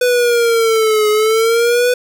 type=linear two-way sweep; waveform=square; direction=down then up; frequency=497.7 to 421.8 to 497.7 Hz; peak=-11 dBFS; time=0.01-1.94 s; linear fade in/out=5 ms; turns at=1.09 s; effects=none